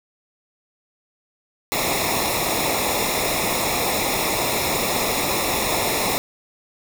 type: noise with comb filter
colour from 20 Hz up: pink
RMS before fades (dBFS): -22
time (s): 1.72-6.18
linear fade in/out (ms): 0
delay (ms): 0.65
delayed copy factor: -0.8
effects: none